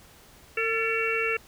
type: harmonic tone with a mistuned harmonic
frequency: 452 Hz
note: A4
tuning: 47 cents sharp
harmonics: 1 / 3 / 4 / 5 / 6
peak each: -29 / -32 / -33 / -30 / -29 dBFS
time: 0.57-1.37 s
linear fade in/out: 5 ms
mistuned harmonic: 4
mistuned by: -58 cents
effects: pink hiss -53 dBFS RMS until 1.47 s